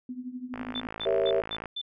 sine tone with tremolo, 250.9 Hz, B3, 28 cents sharp, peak -31 dBFS, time 0.09-0.87 s, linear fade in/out 2 ms, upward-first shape triangle, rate 12 Hz, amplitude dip 85%
click train, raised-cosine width 0.5 ms, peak -22 dBFS, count 62, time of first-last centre 0.54-1.657 s, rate 54.6 Hz
sine tone bursts, 3532 Hz, A7, 6 cents sharp, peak -31 dBFS, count 5, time 0.75-1.815 s, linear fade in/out 5 ms, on 53 ms, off 200 ms
sine chord, G diminished seventh, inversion none, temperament equal, 392 / 466.2 / 554.4 / 659.3 Hz, G4 / Bb4 / Db5 / Fb5, 0 / 0 / 0 / 0 cents, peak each -28 dBFS, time 1.05-1.42 s, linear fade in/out 20 ms
effects none

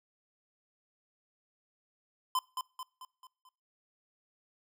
square tone with echo, 1025 Hz, C6, 36 cents flat, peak -28 dBFS, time 2.35-2.39 s, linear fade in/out 2 ms, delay 220 ms, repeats 5, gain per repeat -6 dB, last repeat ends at 3.49 s, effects noise-tail reverb RT60 0.4 s tail -24 dB re dry

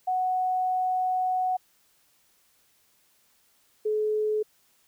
sine tone pair in turn, 740 / 427.7 Hz, F#5 / A4, 0 / -49 cents, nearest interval major sixth, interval 949 cents, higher first, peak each -23 dBFS, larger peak neither, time 0.07-1.57 / 3.85-4.43 s, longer first, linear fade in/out 10 ms, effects white hiss -65 dBFS RMS until 4.87 s

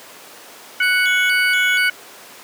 harmonic tone, 740 Hz, F#5, in tune, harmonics 2 / 3 / 4, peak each -16 / -18 / -24 dBFS, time 0.8-1.9 s, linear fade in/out 5 ms
sawtooth tone with vibrato, 3944 Hz, B7, 3 cents flat, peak -24 dBFS, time 0.82-1.89 s, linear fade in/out 10 ms, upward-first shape square, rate 2.1 Hz, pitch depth 270 cents each way
effects pink hiss -39 dBFS RMS until 2.43 s + high-pass 400 Hz 12 dB/octave

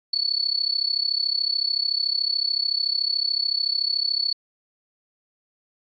sine tone with amplitude modulation, 4435 Hz, C#8, in tune, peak -17 dBFS, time 0.13-4.33 s, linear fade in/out 5 ms, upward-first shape sine, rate 33.7 Hz, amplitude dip 90%, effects AAC 48 kbps

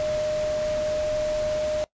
sine tone in noise, 611 Hz, D#5, 32 cents flat, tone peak -23 dBFS, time 0-1.84 s, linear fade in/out 0 ms, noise pink, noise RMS -36 dBFS, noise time 0-1.84 s, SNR +10 dB, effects noise-tail reverb RT60 0.1 s tail -20 dB re dry + resampled to 16000 Hz

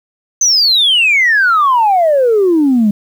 sine exponential sweep, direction down, 6272 to 200 Hz, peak -6 dBFS, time 0.41-2.91 s, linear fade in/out 5 ms, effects tanh soft clip ceiling -4 dBFS + 7-bit

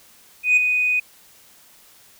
sine tone with ADSR envelope, 2489 Hz, D#7, in tune, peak -8 dBFS, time 0.43-1 s, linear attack 140 ms, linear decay 9 ms, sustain -8 dB, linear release 8 ms, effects tanh soft clip ceiling -10 dBFS + white hiss -51 dBFS RMS until 2.19 s

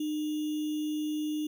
sine tone with sample-and-hold, 303.8 Hz, D#4, 41 cents flat, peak -29 dBFS, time 0-1.47 s, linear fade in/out 5 ms, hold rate 3150 Hz, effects none

